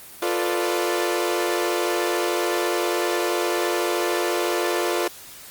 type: chord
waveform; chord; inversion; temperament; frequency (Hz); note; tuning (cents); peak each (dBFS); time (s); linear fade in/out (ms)
sawtooth; B half-diminished seventh; second; equal with one note detuned; 350.4 / 440 / 493.9 / 587.3; F4 / A4 / B4 / D5; +6 / 0 / 0 / 0; -20 / -24 / -25 / -25; 0.22-5.08; 5
effects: white hiss -42 dBFS RMS until 5.5 s + Opus 32 kbps